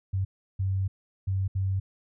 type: tone bursts at uneven times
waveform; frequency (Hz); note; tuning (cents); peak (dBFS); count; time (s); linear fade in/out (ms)
sine; 95.9; G2; -37; -24; 4; 0.13-0.25 / 0.59-0.88 / 1.27-1.48 / 1.55-1.8; 10
effects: none